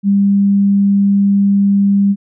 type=tone; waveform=sine; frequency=199.4 Hz; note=G3; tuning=30 cents sharp; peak=-8 dBFS; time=0.03-2.16 s; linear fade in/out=50 ms; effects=none